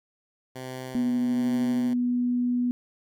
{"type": "tone with tremolo", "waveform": "10% pulse", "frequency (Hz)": 129, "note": "C3", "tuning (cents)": -24, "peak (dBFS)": -26, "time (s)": [0.55, 1.94], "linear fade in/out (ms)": 10, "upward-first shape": "sine", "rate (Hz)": 1.2, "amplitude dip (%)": 45}
{"type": "tone", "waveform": "sine", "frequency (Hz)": 245.2, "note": "B3", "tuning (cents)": -12, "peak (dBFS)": -22, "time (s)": [0.95, 2.71], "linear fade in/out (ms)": 0}
{"effects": []}